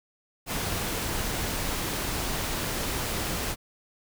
pink noise, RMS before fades -30 dBFS, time 0.46-3.56 s, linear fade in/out 50 ms, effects none

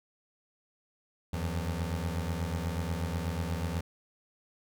25% pulse beating tone pair, 82.1 / 90.3 Hz, E2 / F#2, -6 / -42 cents, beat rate 8.2 Hz, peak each -29 / -32 dBFS, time 1.33-3.81 s, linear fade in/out 5 ms, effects none

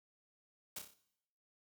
white noise with echo, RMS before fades -43 dBFS, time 0.76-0.79 s, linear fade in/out 5 ms, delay 30 ms, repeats 5, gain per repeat -5 dB, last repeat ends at 0.94 s, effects noise-tail reverb RT60 0.8 s tail -18 dB re dry

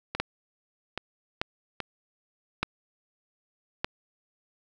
two click trains, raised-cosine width 0.3 ms, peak -15 / -10 dBFS, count 4 / 4, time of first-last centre 0.15-2.629 / 0.2-3.845 s, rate 1.21 / 0.823 Hz, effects none

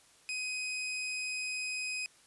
sawtooth tone, 2511 Hz, D#7, 15 cents sharp, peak -31 dBFS, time 0.29-2.06 s, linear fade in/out 0 ms, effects white hiss -62 dBFS RMS until 2.26 s + resampled to 24000 Hz

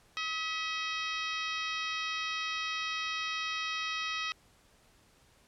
harmonic tone with a mistuned harmonic, 637 Hz, D#5, 41 cents sharp, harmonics 2 / 3 / 4 / 5 / 6 / 7 / 8 / 9, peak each -38 / -40 / -38 / -41 / -42 / -48 / -45 / -49 dBFS, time 0.17-4.32 s, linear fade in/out 0 ms, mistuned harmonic 3, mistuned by +40 cents, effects pink hiss -64 dBFS RMS until 5.47 s + low-pass 11000 Hz 12 dB/octave

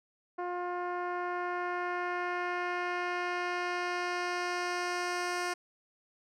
10% pulse tone with low-pass filter sweep, 355.2 Hz, F4, 29 cents sharp, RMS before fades -34 dBFS, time 0.38-5.54 s, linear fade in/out 10 ms, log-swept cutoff 920 to 8100 Hz, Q 0.92, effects none

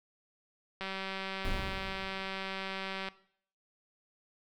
click train, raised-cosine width 0.3 ms, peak -22 dBFS, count 438, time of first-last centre 0.81-3.086 s, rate 192 Hz
brown noise with exponential decay, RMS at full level -33 dBFS, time 1.45-2.74 s, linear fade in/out 0 ms, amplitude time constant 280 ms
effects noise-tail reverb RT60 0.6 s tail -18 dB re dry

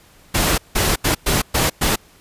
pink noise bursts at uneven times, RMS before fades -17 dBFS, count 6, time 0.34-0.58 / 0.75-0.96 / 1.04-1.15 / 1.26-1.42 / 1.54-1.7 / 1.81-1.96 s, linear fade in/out 10 ms, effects pink hiss -50 dBFS RMS until 2.2 s + resampled to 32000 Hz

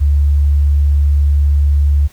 sine tone, 72 Hz, D2, 34 cents flat, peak -8 dBFS, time 0-2.08 s, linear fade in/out 20 ms, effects pink hiss -46 dBFS RMS until 2.12 s

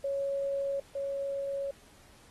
sine tone pair in turn, 554.4 / 554.4 Hz, C#5 / C#5, 0 / 0 cents, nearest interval unison, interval 0 cents, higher neither, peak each -29 / -31 dBFS, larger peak first, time 0.04-0.8 / 0.95-1.71 s, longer neither, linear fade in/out 5 ms, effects pink hiss -59 dBFS RMS until 2.3 s + AAC 32 kbps

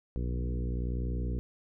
harmonic tone with a mistuned harmonic, 60.5 Hz, B1, 35 cents flat, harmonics 1 / 2 / 3 / 4 / 5 / 6 / 7 / 8, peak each -31 / -37 / -41 / -43 / -45 / -47 / -48 / -49 dBFS, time 0.16-1.39 s, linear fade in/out 0 ms, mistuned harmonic 2, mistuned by +20 cents, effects none

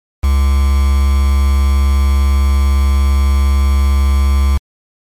triangle tone with quantisation, 68.8 Hz, C#2, 12 cents flat, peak -6 dBFS, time 0.23-4.58 s, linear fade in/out 10 ms, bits 4, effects MP3 64 kbps

